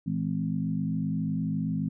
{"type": "tone cluster", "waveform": "sine", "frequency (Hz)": [113.2, 164.9, 212.6, 259.9], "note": ["A2", "E3", "G#3", "C4"], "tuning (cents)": [50, 1, 41, -11], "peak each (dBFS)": [-38, -29, -32, -33], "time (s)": [0.06, 1.89], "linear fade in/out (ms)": 10, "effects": []}